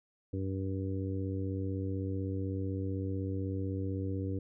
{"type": "harmonic tone", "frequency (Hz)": 95.9, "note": "G2", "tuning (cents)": -37, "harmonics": [1, 2, 3, 4, 5], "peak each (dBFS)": [-34, -43, -38, -44, -43], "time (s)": [0.33, 4.39], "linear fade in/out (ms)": 5, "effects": []}